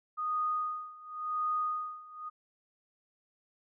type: tone with tremolo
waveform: sine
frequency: 1238 Hz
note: D#6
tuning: 9 cents flat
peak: -28 dBFS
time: 0.17-2.3 s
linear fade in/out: 20 ms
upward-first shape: sine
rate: 0.92 Hz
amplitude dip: 90%
effects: none